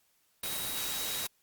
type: tone in noise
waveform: sine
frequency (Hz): 3830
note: A#7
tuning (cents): +46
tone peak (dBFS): -40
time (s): 0.43-1.27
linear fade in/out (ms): 5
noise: white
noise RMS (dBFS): -35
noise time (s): 0.43-1.27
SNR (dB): -8
effects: white hiss -71 dBFS RMS until 1.42 s + Opus 48 kbps